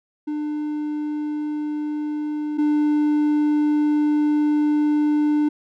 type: tone pair in turn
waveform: triangle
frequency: 299.8 / 298.5 Hz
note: D4 / D4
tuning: +36 / +28 cents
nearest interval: unison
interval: 8 cents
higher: first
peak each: -21 / -14 dBFS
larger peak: second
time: 0.27-2.58 / 2.58-5.49 s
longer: second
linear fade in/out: 10 ms
effects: none